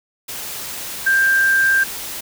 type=tone in noise; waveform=sine; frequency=1584 Hz; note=G6; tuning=18 cents sharp; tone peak=-12 dBFS; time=1.06-1.84 s; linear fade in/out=10 ms; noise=white; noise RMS=-29 dBFS; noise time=0.28-2.21 s; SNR=+14 dB; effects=none